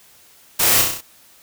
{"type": "noise with echo", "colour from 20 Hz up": "white", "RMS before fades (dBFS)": -17, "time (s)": [0.59, 0.82], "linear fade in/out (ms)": 10, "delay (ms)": 32, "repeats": 6, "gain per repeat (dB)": -3, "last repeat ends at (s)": 1.012, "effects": ["white hiss -50 dBFS RMS until 1.42 s"]}